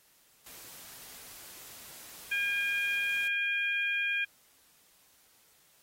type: noise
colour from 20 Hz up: white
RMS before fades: -49 dBFS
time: 0.46-3.28 s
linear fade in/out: 5 ms
type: harmonic tone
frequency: 809 Hz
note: G#5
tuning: 46 cents flat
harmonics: 2 / 3 / 4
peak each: -32 / -30 / -40 dBFS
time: 2.31-4.25 s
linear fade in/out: 10 ms
effects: white hiss -64 dBFS RMS until 5.82 s + AAC 48 kbps